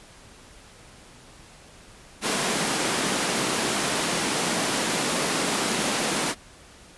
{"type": "high-pass noise", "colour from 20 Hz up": "pink", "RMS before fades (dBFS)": -25, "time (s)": [2.21, 6.35], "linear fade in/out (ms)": 50, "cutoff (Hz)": 170, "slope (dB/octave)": 24, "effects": ["pink hiss -49 dBFS RMS until 6.97 s", "resampled to 24000 Hz"]}